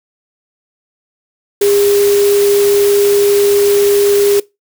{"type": "tone in noise", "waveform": "sine", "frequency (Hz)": 405.7, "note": "G#4", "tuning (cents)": -41, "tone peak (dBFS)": -8, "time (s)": [1.61, 4.4], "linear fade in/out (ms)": 5, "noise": "white", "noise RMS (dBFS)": -21, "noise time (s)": [1.61, 4.4], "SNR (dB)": 10, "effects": ["noise-tail reverb RT60 0.2 s tail -21 dB re dry"]}